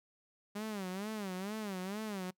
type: tone with vibrato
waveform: sawtooth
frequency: 200 Hz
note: G3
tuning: 35 cents sharp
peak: -34 dBFS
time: 0.55-2.31 s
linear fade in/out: 10 ms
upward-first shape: sine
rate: 2.2 Hz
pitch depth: 160 cents each way
effects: noise-tail reverb RT60 0.1 s tail -24 dB re dry